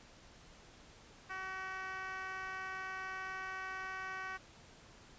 10% pulse tone with band-pass filter, 378 Hz, F#4, 37 cents sharp, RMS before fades -43 dBFS, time 1.29-4.38 s, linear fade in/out 20 ms, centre 1500 Hz, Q 1.5, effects pink hiss -59 dBFS RMS until 5.18 s + resampled to 16000 Hz

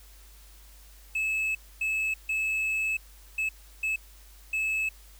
triangle tone bursts at uneven times, 2599 Hz, E7, 25 cents flat, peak -24 dBFS, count 6, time 1.15-1.55 / 1.81-2.14 / 2.29-2.97 / 3.38-3.49 / 3.83-3.96 / 4.53-4.89 s, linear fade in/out 5 ms, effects added 50 Hz sine -50 dBFS peak until 5.19 s + white hiss -56 dBFS RMS until 5.19 s

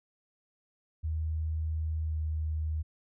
sine tone with pitch glide, 79 to 78.05 Hz, D#2 to D#2, +27 to +6 cents, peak -29 dBFS, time 1.03-2.83 s, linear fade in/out 20 ms, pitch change -21 cents, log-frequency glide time 2.04-2.16 s, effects none

